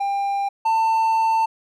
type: tone pair in turn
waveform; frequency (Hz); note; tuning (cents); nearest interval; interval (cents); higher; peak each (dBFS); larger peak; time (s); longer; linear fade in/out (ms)
triangle; 797 / 894.6; G5 / A5; +28 / +28; major second; 200; second; -18 / -14; second; 0-0.49 / 0.65-1.46; second; 10
effects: none